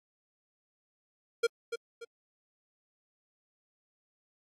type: tone with echo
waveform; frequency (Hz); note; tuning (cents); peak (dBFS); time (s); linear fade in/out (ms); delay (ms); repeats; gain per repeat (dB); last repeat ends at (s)
square; 465.4; A#4; -3; -24; 1.43-1.47; 10; 290; 2; -9; 2.05
effects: low-pass 8000 Hz 12 dB/octave + AAC 48 kbps